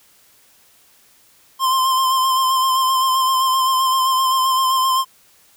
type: tone with vibrato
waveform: square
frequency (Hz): 1046.5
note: C6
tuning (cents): 0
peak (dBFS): -15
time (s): 1.59-5.05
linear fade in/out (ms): 50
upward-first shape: sine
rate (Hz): 7.7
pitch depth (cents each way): 29
effects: white hiss -53 dBFS RMS until 5.56 s